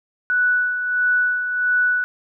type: tone with tremolo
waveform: sine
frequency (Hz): 1480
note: F#6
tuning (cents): 0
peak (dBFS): -14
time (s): 0.3-2.04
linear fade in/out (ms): 0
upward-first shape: sine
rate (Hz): 1.5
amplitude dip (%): 55
effects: none